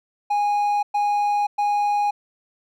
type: tone bursts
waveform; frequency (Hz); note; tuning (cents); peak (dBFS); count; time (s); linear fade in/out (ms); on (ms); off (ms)
triangle; 824; G#5; -14; -16; 3; 0.3-2.11; 10; 530; 110
effects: none